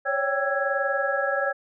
sine tone cluster, 546 / 567 / 785 / 1333 / 1659 Hz, C#5 / C#5 / G5 / E6 / G#6, -26 / +39 / +2 / +19 / -2 cents, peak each -28 / -28 / -31 / -31 / -27 dBFS, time 0.05-1.53 s, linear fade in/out 20 ms, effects none

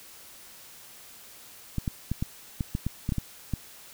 clicks, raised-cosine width 5 ms, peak -15 dBFS, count 11, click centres 1.783 / 1.878 / 2.116 / 2.225 / 2.608 / 2.751 / 2.866 / 3.091 / 3.122 / 3.183 / 3.537 s, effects white hiss -49 dBFS RMS until 3.93 s

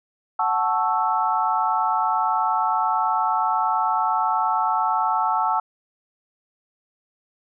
sine chord, F# minor seventh, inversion none, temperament equal, 740 / 880 / 1108.7 / 1318.5 Hz, F#5 / A5 / C#6 / E6, 0 / 0 / 0 / 0 cents, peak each -25 / -22 / -27 / -24 dBFS, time 0.39-5.6 s, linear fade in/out 5 ms, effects none

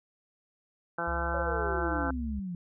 harmonic tone, 169.9 Hz, F3, 47 cents flat, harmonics 1 / 2 / 3 / 4 / 5 / 6 / 7 / 8 / 9, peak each -42 / -41 / -38 / -38 / -37 / -41 / -42 / -36 / -36 dBFS, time 0.98-2.11 s, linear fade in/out 5 ms
sine tone, 68.1 Hz, C#2, 30 cents flat, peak -33 dBFS, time 1.07-2.4 s, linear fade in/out 10 ms
sine exponential sweep, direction down, 566 to 170.4 Hz, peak -33 dBFS, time 1.34-2.55 s, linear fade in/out 2 ms
effects none

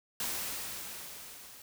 white noise with level ramp, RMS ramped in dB -34 to -52 dBFS, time 0.2-1.62 s, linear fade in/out 2 ms, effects none

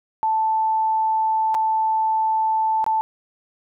sine tone with dropouts, 880 Hz, A5, in tune, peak -17 dBFS, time 0.23-3.01 s, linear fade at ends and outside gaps 0 ms, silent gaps 1.544-1.549 / 2.842-2.864 s, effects none

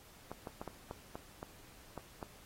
clicks, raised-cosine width 1 ms, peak -28 dBFS, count 9, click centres 0.316 / 0.472 / 0.615 / 0.677 / 0.911 / 1.155 / 1.429 / 1.977 / 2.228 s, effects pink hiss -59 dBFS RMS until 2.45 s + AAC 48 kbps

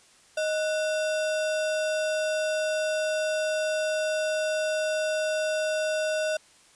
sine tone with sample-and-hold, 622.3 Hz, D#5, in tune, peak -24 dBFS, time 0.37-6.37 s, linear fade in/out 5 ms, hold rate 2100 Hz, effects white hiss -57 dBFS RMS until 6.75 s + resampled to 22050 Hz

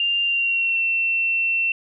sine tone with pitch glide, 2794 to 2700 Hz, F7 to E7, 0 to +41 cents, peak -18 dBFS, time 0-1.72 s, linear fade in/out 2 ms, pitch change -59 cents, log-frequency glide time 0.22-0.82 s, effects none

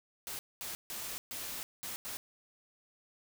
white noise bursts at uneven times, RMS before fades -41 dBFS, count 6, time 0.27-0.39 / 0.61-0.75 / 0.9-1.18 / 1.31-1.63 / 1.83-1.96 / 2.05-2.17 s, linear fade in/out 0 ms, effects none

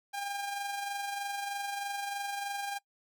sawtooth tone with amplitude modulation, 803 Hz, G5, 41 cents sharp, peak -29 dBFS, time 0.13-2.79 s, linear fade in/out 20 ms, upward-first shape sine, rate 23.2 Hz, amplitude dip 40%, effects noise-tail reverb RT60 0.1 s tail -23 dB re dry

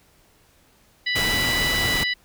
harmonic tone, 987.8 Hz, B5, in tune, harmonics 2 / 3 / 4 / 5, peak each -23 / -29 / -28 / -34 dBFS, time 1.06-2.14 s, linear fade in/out 10 ms
pink noise, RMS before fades -26 dBFS, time 1.15-2.04 s, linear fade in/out 10 ms
effects pink hiss -58 dBFS RMS until 2.24 s

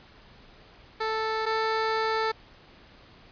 15% pulse tone pair in turn, 440.4 / 442.4 Hz, A4 / A4, +2 / +9 cents, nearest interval unison, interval 7 cents, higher second, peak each -20 / -18 dBFS, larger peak second, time 1-1.46 / 1.46-2.32 s, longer second, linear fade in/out 10 ms, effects pink hiss -53 dBFS RMS until 3.31 s + resampled to 11025 Hz

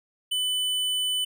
triangle tone with hard clipping, 3000 Hz, F#7, 23 cents sharp, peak -25 dBFS, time 0.31-1.25 s, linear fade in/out 10 ms, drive 16 dB, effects none

